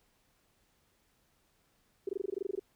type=tone bursts; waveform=sine; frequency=390.6 Hz; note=G4; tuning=6 cents flat; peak=-30 dBFS; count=13; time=2.07-2.595 s; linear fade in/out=5 ms; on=21 ms; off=21 ms; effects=pink hiss -72 dBFS RMS until 2.75 s